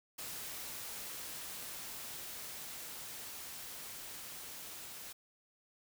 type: noise with level ramp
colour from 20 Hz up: white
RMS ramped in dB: -44 to -48 dBFS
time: 0.18-5.13 s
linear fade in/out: 10 ms
effects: none